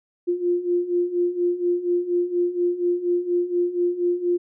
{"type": "beating tone pair", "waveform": "sine", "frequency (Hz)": [349.2, 353.4], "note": ["F4", "F4"], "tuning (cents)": [0, 21], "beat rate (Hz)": 4.2, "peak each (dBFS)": [-25, -21], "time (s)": [0.27, 4.38], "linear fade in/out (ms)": 20, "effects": []}